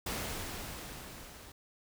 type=noise with level ramp; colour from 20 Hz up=pink; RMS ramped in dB=-36 to -52 dBFS; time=0.06-1.52 s; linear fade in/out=5 ms; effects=none